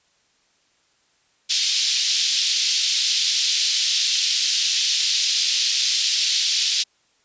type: band-pass noise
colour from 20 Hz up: pink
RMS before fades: -21 dBFS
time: 1.49-6.84 s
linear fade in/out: 20 ms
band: 3400 to 5900 Hz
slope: 24 dB/octave
effects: white hiss -63 dBFS RMS until 7.24 s + resampled to 16000 Hz